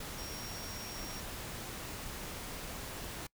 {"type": "tone in noise", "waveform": "sine", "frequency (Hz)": 5588, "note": "F8", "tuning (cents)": 0, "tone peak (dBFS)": -47, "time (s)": [0.18, 1.2], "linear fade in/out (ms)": 5, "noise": "pink", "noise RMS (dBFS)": -43, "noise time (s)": [0, 3.27], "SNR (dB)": -7, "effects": ["noise-tail reverb RT60 0.1 s tail -24 dB re dry"]}